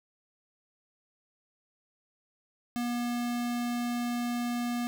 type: tone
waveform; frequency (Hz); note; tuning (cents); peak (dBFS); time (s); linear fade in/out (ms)
square; 240.6; B3; -45; -30; 2.76-4.87; 0
effects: none